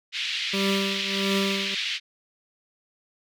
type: band-pass noise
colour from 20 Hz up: white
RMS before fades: -29 dBFS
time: 0.12-2 s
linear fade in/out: 50 ms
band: 2200 to 3800 Hz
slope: 24 dB/octave
type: tone with tremolo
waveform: 25% pulse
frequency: 196 Hz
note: G3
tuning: in tune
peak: -18 dBFS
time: 0.53-1.75 s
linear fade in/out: 10 ms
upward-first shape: triangle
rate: 1.5 Hz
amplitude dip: 85%
effects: none